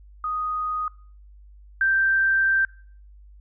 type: tone pair in turn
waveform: sine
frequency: 1244.5 / 1568 Hz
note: D#6 / G6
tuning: 0 / 0 cents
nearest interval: major third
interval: 400 cents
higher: second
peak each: -24 / -17 dBFS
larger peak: second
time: 0.24-0.88 / 1.81-2.65 s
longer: second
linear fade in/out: 2 ms
effects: noise-tail reverb RT60 0.5 s tail -24 dB re dry + added 50 Hz sine -45 dBFS peak until 3.4 s